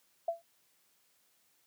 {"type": "tone with exponential decay", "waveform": "sine", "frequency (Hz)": 673, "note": "E5", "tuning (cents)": 36, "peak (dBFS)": -26, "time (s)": [0.28, 0.42], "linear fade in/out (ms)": 5, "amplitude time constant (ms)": 30, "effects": ["white hiss -71 dBFS RMS until 1.66 s", "high-pass 100 Hz 12 dB/octave"]}